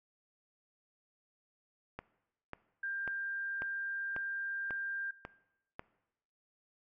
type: click train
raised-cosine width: 0.5 ms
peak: -26 dBFS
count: 8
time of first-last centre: 1.99-5.794 s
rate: 1.84 Hz
type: tone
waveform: sine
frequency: 1592 Hz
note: G6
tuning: 26 cents sharp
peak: -35 dBFS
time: 2.83-5.11 s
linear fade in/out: 5 ms
effects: noise-tail reverb RT60 0.9 s tail -19 dB re dry